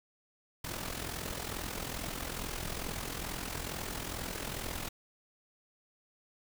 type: noise with amplitude modulation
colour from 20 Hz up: pink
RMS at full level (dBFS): -36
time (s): 0.64-4.89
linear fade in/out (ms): 5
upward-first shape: sine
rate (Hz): 42.3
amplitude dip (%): 65
effects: none